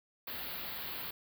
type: band-stop noise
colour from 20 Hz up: white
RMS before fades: -41 dBFS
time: 0.27-1.11 s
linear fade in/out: 5 ms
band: 4700 to 12000 Hz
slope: 96 dB/octave
effects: none